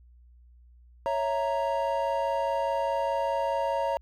triangle chord, A# diminished, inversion first, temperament equal, 554.4 / 659.3 / 932.3 Hz, C#5 / E5 / A#5, 0 / 0 / 0 cents, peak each -27 / -30 / -27 dBFS, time 1.06-3.97 s, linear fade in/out 0 ms, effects added 60 Hz sine -52 dBFS peak until 4.01 s

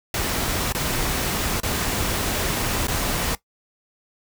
pink noise with dropouts, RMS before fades -24 dBFS, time 0.14-3.35 s, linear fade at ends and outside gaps 2 ms, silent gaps 0.724-0.748 / 1.602-1.632 / 2.87-2.882 s, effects noise-tail reverb RT60 0.1 s tail -17 dB re dry

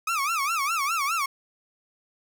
30% pulse tone with vibrato, 1223 Hz, D#6, 30 cents flat, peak -21 dBFS, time 0.07-1.26 s, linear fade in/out 5 ms, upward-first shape sine, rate 4.9 Hz, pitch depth 200 cents each way, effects none

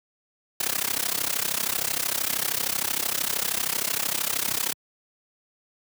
white noise with amplitude modulation, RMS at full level -23 dBFS, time 0.6-4.73 s, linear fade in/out 5 ms, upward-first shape sine, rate 33 Hz, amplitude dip 90%, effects high-pass 100 Hz 12 dB/octave

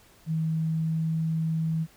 sine tone with pitch glide, 160 to 161.02 Hz, D#3 to E3, +49 to -40 cents, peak -24 dBFS, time 0.26-1.87 s, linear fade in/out 50 ms, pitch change +11 cents, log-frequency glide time 0.51-1.13 s, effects pink hiss -57 dBFS RMS until 1.96 s

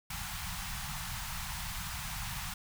pink band-stop noise, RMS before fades -39 dBFS, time 0.1-2.54 s, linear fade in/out 5 ms, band 190 to 760 Hz, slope 48 dB/octave, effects none

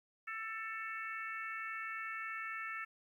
harmonic tone, 443.6 Hz, A4, 14 cents sharp, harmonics 3 / 4 / 5 / 6, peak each -44 / -44 / -46 / -50 dBFS, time 0.27-2.85 s, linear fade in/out 10 ms, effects 12-bit

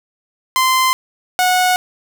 sawtooth tone pair in turn, 1037 / 732.6 Hz, C6 / F#5, -16 / -17 cents, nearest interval tritone, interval 601 cents, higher first, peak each -8 dBFS, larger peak neither, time 0.56-0.93 / 1.39-1.76 s, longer neither, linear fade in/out 0 ms, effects none

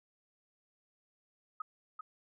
sine tone with echo, 1265 Hz, D#6, 28 cents sharp, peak -35 dBFS, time 1.6-1.62 s, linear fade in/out 5 ms, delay 390 ms, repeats 1, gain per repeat -5 dB, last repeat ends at 2.01 s, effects none

